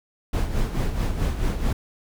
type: noise with tremolo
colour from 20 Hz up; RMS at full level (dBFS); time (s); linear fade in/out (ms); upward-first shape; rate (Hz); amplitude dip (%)
brown; -21; 0.33-1.73; 5; sine; 4.6; 60
effects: none